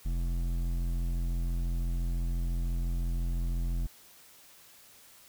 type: tone with hard clipping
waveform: sine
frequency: 42.95 Hz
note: F1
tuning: 28 cents flat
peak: -30 dBFS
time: 0.05-3.87 s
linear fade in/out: 10 ms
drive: 11 dB
effects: white hiss -56 dBFS RMS until 5.28 s